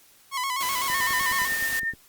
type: tone with vibrato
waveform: sawtooth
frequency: 1046.5 Hz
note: C6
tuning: in tune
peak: -22 dBFS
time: 0.31-1.49 s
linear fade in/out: 50 ms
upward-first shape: square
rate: 7.9 Hz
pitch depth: 75 cents each way
type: noise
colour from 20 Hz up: white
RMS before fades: -32 dBFS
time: 0.6-1.8 s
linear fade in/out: 10 ms
type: tone with tremolo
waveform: sine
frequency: 1817 Hz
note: A#6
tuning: 45 cents flat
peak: -23 dBFS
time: 0.89-1.94 s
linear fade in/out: 50 ms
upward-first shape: sine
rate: 8.3 Hz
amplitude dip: 40%
type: click train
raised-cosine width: 3 ms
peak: -29 dBFS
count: 11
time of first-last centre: 0.9-1.936 s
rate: 9.65 Hz
effects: white hiss -56 dBFS RMS until 2.08 s + Opus 48 kbps